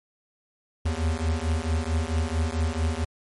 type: beating tone pair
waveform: square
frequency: 78 / 82.5 Hz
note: D#2 / E2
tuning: +5 / +2 cents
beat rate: 4.5 Hz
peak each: -27 dBFS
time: 0.85-3.05 s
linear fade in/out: 10 ms
effects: MP3 48 kbps